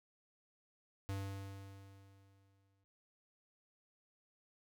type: tone with exponential decay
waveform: square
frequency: 98 Hz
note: G2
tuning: in tune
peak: -38 dBFS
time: 1.09-2.84 s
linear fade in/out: 0 ms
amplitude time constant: 380 ms
effects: none